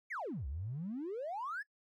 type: exponential two-way sweep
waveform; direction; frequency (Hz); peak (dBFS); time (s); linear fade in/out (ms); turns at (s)
triangle; down then up; 2349 to 62 to 1785; -34; 0.1-1.63; 20; 0.47
effects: noise-tail reverb RT60 0.1 s tail -23 dB re dry + tanh soft clip ceiling -35 dBFS